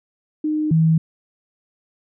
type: tone pair in turn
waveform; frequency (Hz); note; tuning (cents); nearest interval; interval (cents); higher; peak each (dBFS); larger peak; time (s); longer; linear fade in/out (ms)
sine; 306.3 / 160.95; D#4 / E3; -27 / -41; major seventh; 1114; first; -18 / -12; second; 0.44-0.71 / 0.71-0.98; neither; 5
effects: none